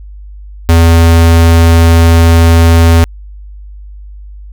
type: tone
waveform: square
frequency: 83.2 Hz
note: E2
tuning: 17 cents sharp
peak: -3 dBFS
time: 0.69-3.04 s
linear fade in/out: 0 ms
effects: added 50 Hz sine -26 dBFS peak until 4.52 s